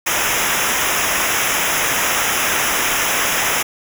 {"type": "noise with comb filter", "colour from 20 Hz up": "pink", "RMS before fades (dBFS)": -18, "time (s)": [0.06, 3.63], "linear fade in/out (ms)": 10, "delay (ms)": 0.23, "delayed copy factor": -0.9, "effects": []}